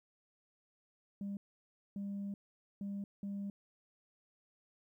sine tone bursts at uneven times, 200 Hz, G3, 35 cents sharp, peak -36 dBFS, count 4, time 1.21-1.37 / 1.96-2.34 / 2.81-3.04 / 3.23-3.5 s, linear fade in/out 2 ms, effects tanh soft clip ceiling -36 dBFS + 13-bit

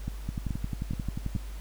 two click trains, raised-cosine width 5 ms, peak -19 / -19 dBFS, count 4 / 13, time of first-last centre 0.08-1.362 / 0.29-1.352 s, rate 2.34 / 11.3 Hz, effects added 50 Hz sine -36 dBFS peak until 1.6 s + pink hiss -51 dBFS RMS until 1.6 s

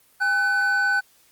triangle tone pair together, 808 / 1508.7 Hz, G#5 / F#6, -48 / +33 cents, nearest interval major seventh, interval 1081 cents, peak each -26 / -17 dBFS, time 0.2-1.01 s, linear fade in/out 20 ms, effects white hiss -58 dBFS RMS until 1.31 s + Opus 24 kbps

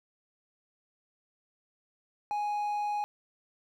triangle tone, 830.6 Hz, G#5, in tune, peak -27 dBFS, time 2.31-3.04 s, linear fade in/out 0 ms, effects none

